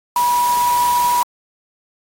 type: tone in noise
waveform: sine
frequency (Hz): 972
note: B5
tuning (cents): -28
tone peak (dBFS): -13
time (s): 0.16-1.23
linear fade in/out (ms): 2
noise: white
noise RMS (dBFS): -26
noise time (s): 0.16-1.23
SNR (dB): +10
effects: AAC 48 kbps